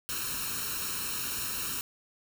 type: noise with comb filter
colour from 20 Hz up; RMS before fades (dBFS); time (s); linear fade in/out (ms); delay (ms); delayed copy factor
white; -34; 0.09-1.81; 0; 0.73; +0.8
effects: none